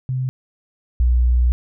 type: tone pair in turn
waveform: sine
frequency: 129.2 / 60.97 Hz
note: C3 / B1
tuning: -21 / -22 cents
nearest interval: octave + minor second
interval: 1301 cents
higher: first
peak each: -19 / -12 dBFS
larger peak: second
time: 0.09-0.29 / 1-1.52 s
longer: second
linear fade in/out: 0 ms
effects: none